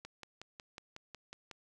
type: click train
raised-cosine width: 0.2 ms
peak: -29 dBFS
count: 9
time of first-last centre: 0.05-1.513 s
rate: 5.47 Hz
effects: none